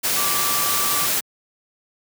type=tone in noise; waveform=sine; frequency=1165 Hz; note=D6; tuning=14 cents flat; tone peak=-26 dBFS; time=0.16-1.07 s; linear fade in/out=20 ms; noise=white; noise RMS=-21 dBFS; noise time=0.03-1.21 s; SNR=-8 dB; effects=high-pass 100 Hz 12 dB/octave